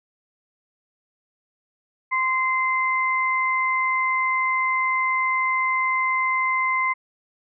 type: tone pair together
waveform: sine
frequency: 1041 / 2074 Hz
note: C6 / C7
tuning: -9 / -16 cents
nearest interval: octave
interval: 1193 cents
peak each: -22 dBFS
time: 2.11-6.94 s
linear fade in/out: 20 ms
effects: none